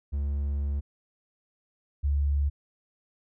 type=tone pair in turn; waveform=triangle / sine; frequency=71 / 71.33 Hz; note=C#2 / D2; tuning=+42 / -50 cents; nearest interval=unison; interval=8 cents; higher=second; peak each=-24 / -22 dBFS; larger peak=second; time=0.12-0.81 / 2.03-2.5 s; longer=first; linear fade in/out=20 ms; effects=none